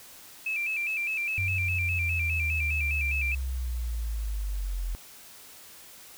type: tone with vibrato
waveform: sine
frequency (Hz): 2477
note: D#7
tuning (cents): -8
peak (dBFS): -27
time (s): 0.46-3.35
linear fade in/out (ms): 5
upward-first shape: square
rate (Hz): 4.9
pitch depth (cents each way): 80
type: linear sweep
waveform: sine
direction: down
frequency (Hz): 95.2 to 42.44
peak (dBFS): -28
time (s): 1.38-4.95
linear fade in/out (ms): 0
effects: white hiss -49 dBFS RMS until 6.17 s